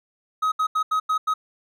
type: tone bursts at uneven times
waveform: triangle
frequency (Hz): 1267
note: D#6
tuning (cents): +31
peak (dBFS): -17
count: 6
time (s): 0.42-0.52 / 0.59-0.67 / 0.75-0.83 / 0.91-1 / 1.09-1.18 / 1.27-1.34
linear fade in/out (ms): 10
effects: none